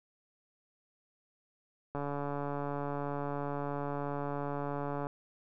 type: click train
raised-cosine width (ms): 1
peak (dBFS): -23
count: 447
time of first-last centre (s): 1.95-5.069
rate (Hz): 143
effects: none